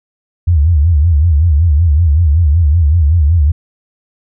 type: tone with vibrato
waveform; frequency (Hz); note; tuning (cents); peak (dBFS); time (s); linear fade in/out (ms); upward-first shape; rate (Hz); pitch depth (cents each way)
sine; 79; D#2; +27; -6; 0.47-3.52; 10; sine; 5.3; 190
effects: none